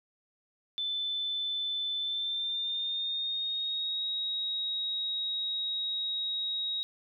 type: tone with pitch glide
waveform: sine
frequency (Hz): 3520 to 3794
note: A7 to A#7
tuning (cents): 0 to +30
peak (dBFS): -30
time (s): 0.78-6.83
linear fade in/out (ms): 0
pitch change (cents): +130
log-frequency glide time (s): 1.98-4.05
effects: none